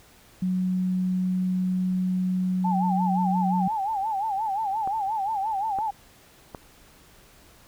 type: tone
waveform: sine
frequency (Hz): 184.1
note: F#3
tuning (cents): -8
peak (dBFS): -22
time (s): 0.42-3.68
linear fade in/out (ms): 5
type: tone with vibrato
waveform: sine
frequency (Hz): 830.6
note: G#5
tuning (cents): 0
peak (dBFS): -24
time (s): 2.64-5.91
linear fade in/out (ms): 10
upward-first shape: sine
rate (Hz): 5.7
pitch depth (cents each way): 140
type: clicks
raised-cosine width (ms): 1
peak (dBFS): -21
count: 3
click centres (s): 4.875 / 5.787 / 6.548
effects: pink hiss -54 dBFS RMS until 7.67 s